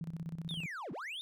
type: tone with tremolo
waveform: sine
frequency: 164.4 Hz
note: E3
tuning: 4 cents flat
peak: -36 dBFS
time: 0.01-0.66 s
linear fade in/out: 2 ms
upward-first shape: square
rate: 16 Hz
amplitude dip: 75%
type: linear two-way sweep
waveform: triangle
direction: down then up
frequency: 3729 to 130 to 3729 Hz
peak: -38 dBFS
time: 0.49-1.21 s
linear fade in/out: 0 ms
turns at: 0.92 s
effects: none